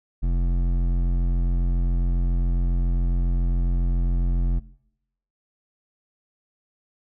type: tone with hard clipping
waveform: triangle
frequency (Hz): 43.65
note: F1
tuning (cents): 0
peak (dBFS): -21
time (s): 0.22-4.6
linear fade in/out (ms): 20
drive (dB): 15
effects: noise-tail reverb RT60 0.8 s tail -21 dB re dry